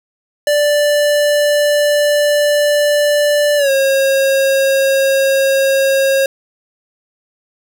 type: tone with pitch glide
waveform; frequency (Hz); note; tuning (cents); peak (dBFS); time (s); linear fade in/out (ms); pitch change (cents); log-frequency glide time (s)
square; 587.3 to 541.7; D5 to C#5; 0 to -40; -11; 0.47-6.26; 2; -140; 3.57-3.7
effects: none